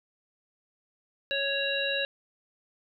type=harmonic tone; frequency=554.4 Hz; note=C#5; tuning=in tune; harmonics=1 / 3 / 5 / 7; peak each=-32 / -32 / -32 / -32 dBFS; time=1.31-2.05 s; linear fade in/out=0 ms; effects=none